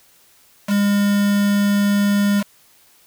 triangle tone with quantisation, 202.8 Hz, G#3, 41 cents flat, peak -12 dBFS, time 0.67-2.44 s, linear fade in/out 50 ms, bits 4, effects white hiss -53 dBFS RMS until 3.06 s

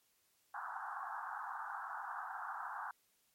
pink band-pass noise, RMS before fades -44 dBFS, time 0.54-2.91 s, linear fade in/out 2 ms, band 750 to 1600 Hz, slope 96 dB/octave, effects white hiss -75 dBFS RMS until 3.34 s + MP3 64 kbps

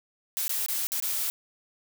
blue noise with dropouts, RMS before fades -29 dBFS, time 0.37-1.3 s, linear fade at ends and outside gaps 0 ms, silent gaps 0.48-0.494 / 0.662-0.685 / 0.87-0.919 / 1.001-1.024 s, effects none

